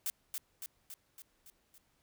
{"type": "noise with echo", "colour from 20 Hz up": "blue", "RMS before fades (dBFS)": -35, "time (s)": [0.06, 0.1], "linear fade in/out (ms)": 0, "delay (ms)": 280, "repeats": 6, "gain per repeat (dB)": -4, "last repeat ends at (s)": 1.78, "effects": ["pink hiss -74 dBFS RMS until 2.02 s"]}